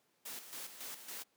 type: noise with tremolo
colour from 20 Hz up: white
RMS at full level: -45 dBFS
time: 0.25-1.24 s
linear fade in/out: 10 ms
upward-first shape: square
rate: 3.6 Hz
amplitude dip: 60%
effects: pink hiss -75 dBFS RMS until 1.36 s + high-pass 200 Hz 12 dB/octave